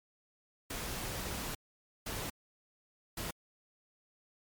pink noise bursts at uneven times, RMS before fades -39 dBFS, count 3, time 0.7-1.55 / 2.06-2.3 / 3.17-3.31 s, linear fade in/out 5 ms, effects MP3 96 kbps

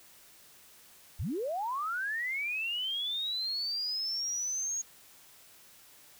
sine linear sweep, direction up, 52 to 6645 Hz, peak -31 dBFS, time 1.19-4.82 s, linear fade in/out 10 ms, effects white hiss -57 dBFS RMS until 6.19 s

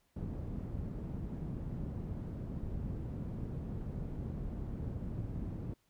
white low-pass noise, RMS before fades -40 dBFS, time 0.16-5.74 s, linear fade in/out 5 ms, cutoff 160 Hz, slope 12 dB/octave, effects pink hiss -75 dBFS RMS until 5.89 s

